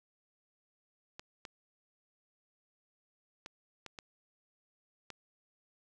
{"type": "clicks", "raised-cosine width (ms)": 0.2, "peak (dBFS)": -27, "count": 6, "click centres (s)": [1.195, 1.452, 3.461, 3.863, 3.988, 5.103], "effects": []}